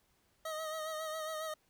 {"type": "tone with vibrato", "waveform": "25% pulse", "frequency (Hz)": 629, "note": "D#5", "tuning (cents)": 19, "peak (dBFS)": -34, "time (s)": [0.45, 1.54], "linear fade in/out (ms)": 5, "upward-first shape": "sine", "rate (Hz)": 7.3, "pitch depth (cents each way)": 38, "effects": ["pink hiss -73 dBFS RMS until 1.69 s"]}